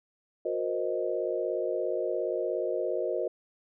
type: chord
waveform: sine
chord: C half-diminished seventh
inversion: second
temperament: equal with one note detuned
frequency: 362.4 / 466.2 / 523.3 / 622.3 Hz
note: Gb4 / Bb4 / C5 / Eb5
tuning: -36 / 0 / 0 / 0 cents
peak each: -33 dBFS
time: 0.45-3.28 s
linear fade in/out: 5 ms
effects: none